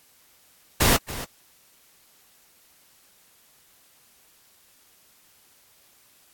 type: noise with echo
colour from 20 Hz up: pink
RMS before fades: -18 dBFS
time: 0.8-0.97 s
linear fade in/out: 10 ms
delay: 280 ms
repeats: 1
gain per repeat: -15 dB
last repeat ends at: 1.25 s
effects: white hiss -58 dBFS RMS until 6.33 s + AAC 64 kbps